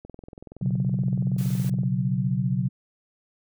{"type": "click train", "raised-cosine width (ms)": 2, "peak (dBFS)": -28, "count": 39, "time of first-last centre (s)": [0.05, 1.834], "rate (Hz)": 21.3}
{"type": "chord", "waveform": "sine", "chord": "B suspended second", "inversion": "none", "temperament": "equal", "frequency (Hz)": [123.47, 138.59, 185], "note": ["B2", "C#3", "F#3"], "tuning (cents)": [0, 0, 0], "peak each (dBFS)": -26, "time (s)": [0.61, 2.69], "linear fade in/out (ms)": 20}
{"type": "noise", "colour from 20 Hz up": "white", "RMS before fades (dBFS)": -43, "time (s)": [1.38, 1.7], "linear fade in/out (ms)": 5}
{"effects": []}